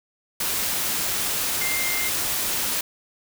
sine tone in noise, 2100 Hz, C7, 6 cents sharp, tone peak -27 dBFS, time 1.61-2.09 s, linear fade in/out 5 ms, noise white, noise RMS -25 dBFS, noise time 0.4-2.81 s, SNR -5 dB, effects none

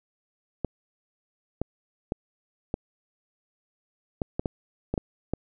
clicks, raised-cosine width 2 ms, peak -13 dBFS, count 10, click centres 0.647 / 1.616 / 2.121 / 2.741 / 4.218 / 4.395 / 4.458 / 4.94 / 4.978 / 5.336 s, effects none

